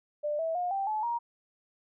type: tone with pitch steps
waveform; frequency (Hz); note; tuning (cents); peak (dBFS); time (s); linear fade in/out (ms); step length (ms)
sine; 594 / 651.5 / 714.6 / 783.8 / 859.7 / 942.9; D5 / E5 / F5 / G5 / A5 / A#5; +20 / -20 / +40 / 0 / -40 / +20; -28; 0.23-1.19; 20; 160
effects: none